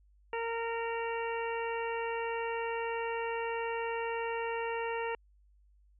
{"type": "harmonic tone", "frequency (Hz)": 460.8, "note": "A#4", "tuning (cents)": -20, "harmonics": [1, 2, 3, 4, 5, 6], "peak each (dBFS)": [-35, -37, -45, -43, -46, -44], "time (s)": [0.33, 5.15], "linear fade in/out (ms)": 2, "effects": ["added 50 Hz sine -61 dBFS peak until 5.99 s"]}